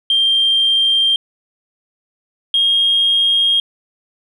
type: tone pair in turn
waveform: sine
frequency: 3178 / 3245 Hz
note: G7 / G#7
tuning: +23 / -41 cents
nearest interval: unison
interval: 36 cents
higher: second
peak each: -10 dBFS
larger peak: neither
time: 0.1-1.16 / 2.54-3.6 s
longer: neither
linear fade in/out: 2 ms
effects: tanh soft clip ceiling -6 dBFS